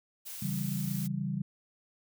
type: noise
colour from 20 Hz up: blue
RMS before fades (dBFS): -42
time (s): 0.25-1.08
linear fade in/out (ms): 20
type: chord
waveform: sine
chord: C# diminished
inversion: none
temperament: equal with one note detuned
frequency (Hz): 138.59 / 164.81 / 195.09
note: C#3 / E3 / G3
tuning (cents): 0 / 0 / -8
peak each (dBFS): -35 / -36 / -34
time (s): 0.42-1.42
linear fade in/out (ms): 5
effects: none